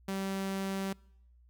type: tone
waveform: sawtooth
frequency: 193.7 Hz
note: G3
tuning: 20 cents flat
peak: -29 dBFS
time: 0.08-0.93 s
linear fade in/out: 5 ms
effects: noise-tail reverb RT60 0.8 s tail -25 dB re dry + added 60 Hz sine -58 dBFS peak until 1.49 s